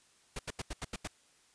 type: noise bursts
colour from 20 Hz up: pink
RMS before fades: -38 dBFS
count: 7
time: 0.36-1.075 s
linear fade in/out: 5 ms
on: 31 ms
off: 83 ms
effects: white hiss -66 dBFS RMS until 1.54 s + resampled to 22050 Hz